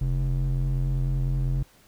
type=ring-modulated tone; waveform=triangle; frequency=88 Hz; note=F2; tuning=14 cents sharp; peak=-17 dBFS; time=0.01-1.63 s; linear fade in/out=5 ms; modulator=45.1 Hz; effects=pink hiss -57 dBFS RMS until 1.87 s